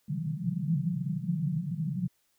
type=band-pass noise; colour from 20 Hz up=white; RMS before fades=-31 dBFS; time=0.08-2.08 s; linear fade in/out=10 ms; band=130 to 190 Hz; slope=96 dB/octave; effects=white hiss -72 dBFS RMS until 2.38 s